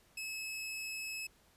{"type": "tone", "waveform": "sawtooth", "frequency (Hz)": 2587, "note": "E7", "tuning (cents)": -33, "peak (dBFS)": -36, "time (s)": [0.17, 1.27], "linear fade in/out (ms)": 5, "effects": ["pink hiss -67 dBFS RMS until 1.56 s", "resampled to 32000 Hz"]}